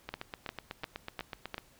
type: two click trains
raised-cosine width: 0.3 ms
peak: -22 / -20 dBFS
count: 13 / 5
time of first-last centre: 0.09-1.581 / 0.14-1.544 s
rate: 8.05 / 2.85 Hz
effects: pink hiss -62 dBFS RMS until 1.79 s